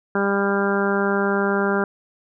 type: harmonic tone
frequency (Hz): 199.1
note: G3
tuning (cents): +27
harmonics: 1 / 2 / 3 / 4 / 5 / 6 / 7 / 8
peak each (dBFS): -23 / -22 / -28 / -29 / -30 / -32 / -26 / -29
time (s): 0.15-1.84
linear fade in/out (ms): 2
effects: none